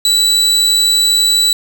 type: tone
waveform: 35% pulse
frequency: 3951 Hz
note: B7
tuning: in tune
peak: -7 dBFS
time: 0.05-1.53 s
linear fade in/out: 2 ms
effects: 7-bit